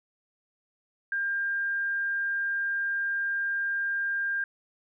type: tone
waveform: sine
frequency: 1600 Hz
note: G6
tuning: 35 cents sharp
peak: -26 dBFS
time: 1.12-4.44 s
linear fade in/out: 2 ms
effects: none

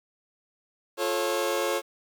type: chord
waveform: sawtooth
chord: F augmented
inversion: none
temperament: just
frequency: 349.2 / 436.5 / 545.7 Hz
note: F4 / A4 / C#5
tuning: 0 / -14 / -27 cents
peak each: -27 / -26 / -24 dBFS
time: 0.97-1.82 s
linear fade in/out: 50 ms
effects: 9-bit

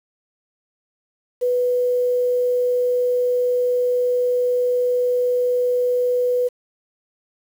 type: tone with quantisation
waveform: sine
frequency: 493.9 Hz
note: B4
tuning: in tune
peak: -16 dBFS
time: 1.41-6.49 s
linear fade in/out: 20 ms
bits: 7
effects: none

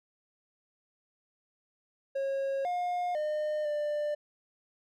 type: tone with pitch steps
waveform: triangle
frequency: 545 / 713 / 607 / 594 Hz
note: C#5 / F5 / D#5 / D5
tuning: -29 / +36 / -43 / +20 cents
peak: -27 dBFS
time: 2.15-4.15 s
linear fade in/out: 10 ms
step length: 500 ms
effects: none

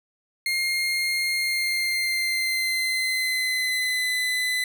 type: tone with pitch glide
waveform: 30% pulse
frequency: 2128 to 2009 Hz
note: C7 to B6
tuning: +29 to +29 cents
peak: -20 dBFS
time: 0.46-4.64 s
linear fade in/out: 2 ms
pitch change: -100 cents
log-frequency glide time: 1.35-4.14 s
effects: none

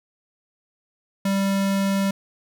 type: tone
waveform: square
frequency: 196 Hz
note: G3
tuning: in tune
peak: -20 dBFS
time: 1.25-2.11 s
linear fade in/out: 5 ms
effects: none

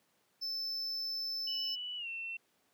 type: tone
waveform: triangle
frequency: 5274 Hz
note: E8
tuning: in tune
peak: -34 dBFS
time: 0.41-1.76 s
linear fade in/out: 20 ms
type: tone with pitch glide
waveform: sine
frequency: 2960 to 2699 Hz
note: F#7 to E7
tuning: 0 to +40 cents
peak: -38 dBFS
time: 1.47-2.37 s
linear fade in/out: 5 ms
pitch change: -160 cents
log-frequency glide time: 1.97-2.08 s
effects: pink hiss -73 dBFS RMS until 2.73 s + high-pass 200 Hz 12 dB/octave

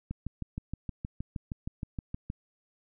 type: click train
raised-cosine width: 5 ms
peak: -22 dBFS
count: 15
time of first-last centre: 0.11-2.301 s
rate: 6.39 Hz
effects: none

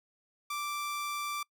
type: tone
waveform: sawtooth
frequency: 1173 Hz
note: D6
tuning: 2 cents flat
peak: -30 dBFS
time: 0.5-1.43 s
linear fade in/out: 5 ms
effects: noise-tail reverb RT60 0.1 s tail -25 dB re dry

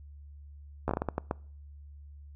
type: slowing click train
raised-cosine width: 1 ms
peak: -15 dBFS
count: 9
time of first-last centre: 0.88-1.311 s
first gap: 13 ms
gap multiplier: 1.39
effects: noise-tail reverb RT60 0.5 s tail -24 dB re dry + added 72 Hz sine -46 dBFS peak until 2.35 s

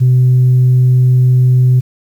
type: tone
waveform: sine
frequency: 126.8 Hz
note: B2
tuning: 46 cents sharp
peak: -4 dBFS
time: 0-1.81 s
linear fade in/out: 20 ms
effects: tanh soft clip ceiling -3 dBFS + 7-bit

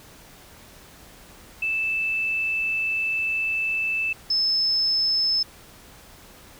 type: tone pair in turn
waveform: sine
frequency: 2637 / 5233 Hz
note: E7 / E8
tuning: 0 / -14 cents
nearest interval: octave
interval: 1186 cents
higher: second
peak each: -22 / -19 dBFS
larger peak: second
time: 1.62-4.13 / 4.3-5.43 s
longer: first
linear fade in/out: 5 ms
effects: pink hiss -48 dBFS RMS until 6.59 s

